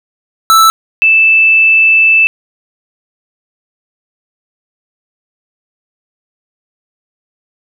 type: tone pair in turn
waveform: square / sine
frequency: 1319 / 2638 Hz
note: E6 / E7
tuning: +1 / +1 cents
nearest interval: octave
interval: 1200 cents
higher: second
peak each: -4 dBFS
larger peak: neither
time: 0.5-0.7 / 1.02-2.27 s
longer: second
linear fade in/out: 0 ms
effects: none